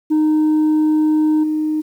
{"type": "tone with level steps", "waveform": "sine", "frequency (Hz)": 308.5, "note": "D#4", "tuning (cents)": -15, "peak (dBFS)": [-9, -15], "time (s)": [0.1, 1.82], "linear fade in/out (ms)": 20, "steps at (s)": 1.43, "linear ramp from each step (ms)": 10, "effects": ["tanh soft clip ceiling -11 dBFS", "8-bit"]}